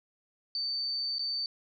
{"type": "tone with dropouts", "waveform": "sine", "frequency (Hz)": 4567, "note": "D8", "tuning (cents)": -49, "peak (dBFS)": -30, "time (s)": [0.55, 1.46], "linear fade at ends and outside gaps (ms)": 1, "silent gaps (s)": [1.184, 1.193], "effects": ["12-bit"]}